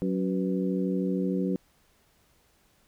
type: harmonic tone with a mistuned harmonic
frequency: 93.1 Hz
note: F#2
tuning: 11 cents sharp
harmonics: 2 / 3 / 4 / 5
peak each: -27 / -31 / -33 / -35 dBFS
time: 0.02-1.56 s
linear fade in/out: 0 ms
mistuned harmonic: 5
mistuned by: +93 cents
effects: pink hiss -65 dBFS RMS until 2.87 s